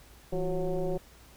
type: tone with frequency modulation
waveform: sine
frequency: 193.1 Hz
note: G3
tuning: 26 cents flat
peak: -27 dBFS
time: 0.32-0.98 s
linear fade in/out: 10 ms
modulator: 179 Hz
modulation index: 2.3
effects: added 60 Hz sine -57 dBFS peak until 1.36 s + pink hiss -56 dBFS RMS until 1.36 s